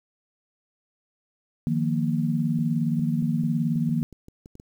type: chord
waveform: sine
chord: Eb suspended second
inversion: none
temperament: equal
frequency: 155.56 / 174.61 / 233.1 Hz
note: Eb3 / F3 / Bb3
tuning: 0 / 0 / 0 cents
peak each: -25 / -28 / -25 dBFS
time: 1.67-4.03 s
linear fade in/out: 0 ms
type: clicks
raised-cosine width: 3 ms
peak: -31 dBFS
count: 12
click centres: 2.589 / 2.994 / 3.224 / 3.437 / 3.759 / 3.892 / 4.02 / 4.127 / 4.284 / 4.459 / 4.554 / 4.599 s
effects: 9-bit